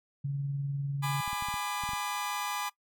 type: tone with tremolo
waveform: sine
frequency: 140.2 Hz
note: C#3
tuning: 20 cents sharp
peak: -28 dBFS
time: 0.24-1.21 s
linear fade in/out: 10 ms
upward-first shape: triangle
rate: 20 Hz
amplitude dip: 35%
type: chord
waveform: sawtooth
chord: G# diminished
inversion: none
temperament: just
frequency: 830.6 / 996.7 / 1196.1 Hz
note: G#5 / B5 / D6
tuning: 0 / +16 / +31 cents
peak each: -33 dBFS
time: 1.02-2.7 s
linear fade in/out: 20 ms
type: clicks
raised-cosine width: 5 ms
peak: -32 dBFS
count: 8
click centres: 1.278 / 1.331 / 1.424 / 1.486 / 1.541 / 1.837 / 1.891 / 1.934 s
effects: noise-tail reverb RT60 0.1 s tail -20 dB re dry